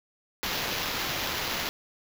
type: noise with sample-and-hold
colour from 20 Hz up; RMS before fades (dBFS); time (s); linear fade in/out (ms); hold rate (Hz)
violet; -31; 0.43-1.69; 0; 8820
effects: none